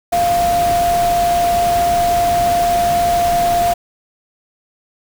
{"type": "tone in noise", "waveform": "sine", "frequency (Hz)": 696, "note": "F5", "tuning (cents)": -6, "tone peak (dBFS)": -12, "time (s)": [0.12, 3.74], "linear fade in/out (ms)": 10, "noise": "pink", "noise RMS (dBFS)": -24, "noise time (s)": [0.12, 3.74], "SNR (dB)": 9, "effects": []}